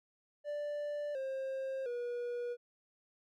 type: tone with pitch steps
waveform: triangle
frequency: 587.3 / 532.4 / 482.6 Hz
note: D5 / C5 / B4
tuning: 0 / +30 / -40 cents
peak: -34 dBFS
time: 0.44-2.57 s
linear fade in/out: 50 ms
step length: 710 ms
effects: none